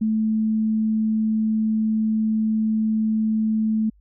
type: tone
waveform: sine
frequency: 218.5 Hz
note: A3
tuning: 12 cents flat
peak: -18 dBFS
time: 0.01-3.9 s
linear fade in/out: 10 ms
effects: added 50 Hz sine -52 dBFS peak until 4 s